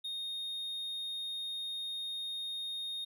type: tone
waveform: triangle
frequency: 3700 Hz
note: A#7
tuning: 14 cents flat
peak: -35 dBFS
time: 0.04-3.05 s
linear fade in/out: 10 ms
effects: none